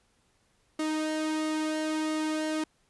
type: tone with flanger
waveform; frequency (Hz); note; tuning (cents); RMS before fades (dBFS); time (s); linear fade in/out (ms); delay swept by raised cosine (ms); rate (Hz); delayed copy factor
sawtooth; 311.1; D#4; 0; -30; 0.79-2.64; 5; 1.2 to 2.4; 1.5; -0.55
effects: pink hiss -69 dBFS RMS until 2.89 s + resampled to 24000 Hz